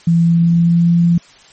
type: tone with pitch glide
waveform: sine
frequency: 168 to 170.94 Hz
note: E3 to F3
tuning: +33 to -37 cents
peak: -8 dBFS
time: 0.07-1.18 s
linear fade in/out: 5 ms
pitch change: +30 cents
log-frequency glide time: 0.19-0.97 s
effects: white hiss -44 dBFS RMS until 1.52 s + MP3 32 kbps